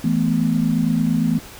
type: chord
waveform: sine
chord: E suspended fourth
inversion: none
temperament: equal with one note detuned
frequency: 164.81 / 218.1 / 246.9 Hz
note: E3 / A3 / B3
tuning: 0 / -15 / 0 cents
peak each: -20 dBFS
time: 0.04-1.39 s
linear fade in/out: 5 ms
effects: pink hiss -39 dBFS RMS until 1.59 s